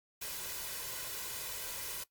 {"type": "noise with comb filter", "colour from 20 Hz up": "white", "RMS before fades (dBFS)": -41, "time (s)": [0.21, 2.04], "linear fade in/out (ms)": 10, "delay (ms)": 2, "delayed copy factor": 0.55, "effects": ["noise-tail reverb RT60 0.1 s tail -18 dB re dry", "Opus 48 kbps"]}